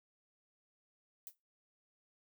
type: noise with exponential decay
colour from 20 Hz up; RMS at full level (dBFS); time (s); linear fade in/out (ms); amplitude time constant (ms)
violet; -43; 1.27-1.35; 1; 16
effects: noise-tail reverb RT60 0.2 s tail -17 dB re dry